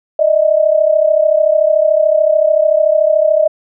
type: tone pair together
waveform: sine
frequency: 603 / 636.6 Hz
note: D5 / D#5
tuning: +46 / +39 cents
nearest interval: minor second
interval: 93 cents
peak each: -11 dBFS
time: 0.19-3.48 s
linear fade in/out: 5 ms
effects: none